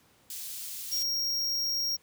white high-pass noise, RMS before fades -39 dBFS, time 0.3-1.03 s, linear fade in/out 2 ms, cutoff 3900 Hz, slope 12 dB/octave
square tone, 5588 Hz, F8, in tune, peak -28 dBFS, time 0.91-1.97 s, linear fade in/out 20 ms
effects pink hiss -63 dBFS RMS until 2.02 s + high-pass 80 Hz 12 dB/octave

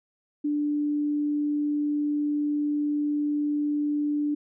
sine tone, 294.5 Hz, D4, 5 cents sharp, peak -23 dBFS, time 0.44-4.35 s, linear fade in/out 10 ms, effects none

